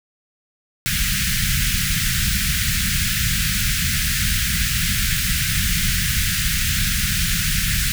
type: band-stop noise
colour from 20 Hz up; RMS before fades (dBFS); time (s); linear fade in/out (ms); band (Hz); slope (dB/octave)
pink; -20; 0.86-7.92; 0; 200 to 1500; 48
effects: none